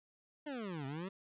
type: exponential two-way sweep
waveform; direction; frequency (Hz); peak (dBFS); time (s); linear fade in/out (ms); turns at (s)
25% pulse; down then up; 310 to 130.81 to 198.6; -36; 0.46-1.09; 10; 0.86
effects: resampled to 8000 Hz + 11-bit